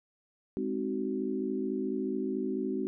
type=chord; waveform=sine; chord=Ab dominant seventh; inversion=none; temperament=equal with one note detuned; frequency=207.7 / 261.6 / 311.1 / 375.6 Hz; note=Ab3 / C4 / Eb4 / Gb4; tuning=0 / 0 / 0 / +26 cents; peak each=-36 / -34 / -38 / -34 dBFS; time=0.57-2.87 s; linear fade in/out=0 ms; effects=none